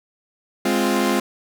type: chord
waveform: sawtooth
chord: F minor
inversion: first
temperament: equal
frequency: 207.7 / 261.6 / 349.2 Hz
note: Ab3 / C4 / F4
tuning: 0 / 0 / 0 cents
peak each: -18 dBFS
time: 0.65-1.2 s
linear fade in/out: 5 ms
effects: none